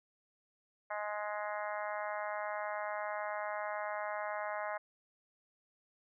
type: harmonic tone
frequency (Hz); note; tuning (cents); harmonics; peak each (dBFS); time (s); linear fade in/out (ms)
209.1; G#3; +12; 3 / 4 / 5 / 6 / 7 / 8 / 9 / 10; -40 / -42 / -44 / -46 / -47 / -48 / -49 / -50; 0.9-4.78; 10
effects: none